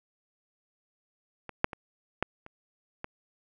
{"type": "clicks", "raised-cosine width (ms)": 0.5, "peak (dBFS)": [-24, -6, -23, -11, -30, -20], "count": 6, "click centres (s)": [1.493, 1.644, 1.732, 2.226, 2.464, 3.044], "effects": []}